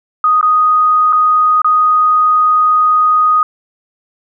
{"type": "tone with dropouts", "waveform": "sine", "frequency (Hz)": 1244.5, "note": "D#6", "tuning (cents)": 0, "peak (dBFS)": -7, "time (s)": [0.24, 3.43], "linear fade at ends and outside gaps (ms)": 2, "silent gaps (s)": [[0.412, 0.428], [1.126, 1.13], [1.618, 1.645]], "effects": []}